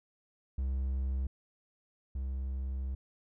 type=tone pair in turn; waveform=triangle; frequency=66 / 66 Hz; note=C2 / C2; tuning=+16 / +16 cents; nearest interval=unison; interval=0 cents; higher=neither; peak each=-28 / -31 dBFS; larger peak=first; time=0.58-1.27 / 2.15-2.95 s; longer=second; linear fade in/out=5 ms; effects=none